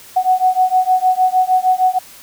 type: beating tone pair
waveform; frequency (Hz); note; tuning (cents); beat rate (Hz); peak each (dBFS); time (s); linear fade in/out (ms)
sine; 739 / 745.5; F#5 / F#5; -2 / +13; 6.5; -14; 0.16-1.99; 10
effects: white hiss -40 dBFS RMS until 2.22 s